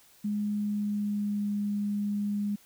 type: tone with pitch glide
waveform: sine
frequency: 207.7 to 205.1 Hz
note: G#3 to G#3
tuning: 0 to -21 cents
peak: -27 dBFS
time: 0.24-2.56 s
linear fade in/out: 10 ms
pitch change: -21 cents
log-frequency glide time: 0.51-1.53 s
effects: white hiss -59 dBFS RMS until 2.65 s